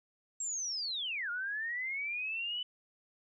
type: linear two-way sweep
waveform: sine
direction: down then up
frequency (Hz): 7640 to 1396.9 to 3007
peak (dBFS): -34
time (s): 0.4-2.63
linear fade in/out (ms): 5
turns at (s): 1.3
effects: none